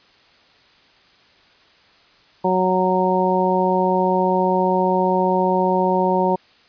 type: harmonic tone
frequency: 185 Hz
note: F#3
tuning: in tune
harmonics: 1 / 2 / 3 / 4 / 5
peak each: -22 / -21 / -22 / -24 / -20 dBFS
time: 2.44-6.36 s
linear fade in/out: 10 ms
effects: white hiss -53 dBFS RMS until 6.68 s + resampled to 11025 Hz